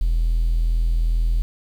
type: tone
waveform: triangle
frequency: 41.2 Hz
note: E1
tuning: in tune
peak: -13 dBFS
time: 0.01-1.42 s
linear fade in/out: 0 ms
effects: tanh soft clip ceiling -12 dBFS + 8-bit